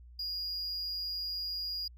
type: tone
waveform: triangle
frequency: 4863 Hz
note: D#8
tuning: 40 cents flat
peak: -33 dBFS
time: 0.19-1.88 s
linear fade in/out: 5 ms
effects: added 60 Hz sine -50 dBFS peak until 1.97 s